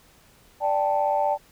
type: chord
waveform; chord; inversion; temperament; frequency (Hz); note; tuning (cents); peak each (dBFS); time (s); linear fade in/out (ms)
sine; D suspended fourth; none; equal; 587.3 / 784 / 880; D5 / G5 / A5; 0 / 0 / 0; -24; 0.6-1.38; 50
effects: tanh soft clip ceiling -11 dBFS + pink hiss -56 dBFS RMS until 1.51 s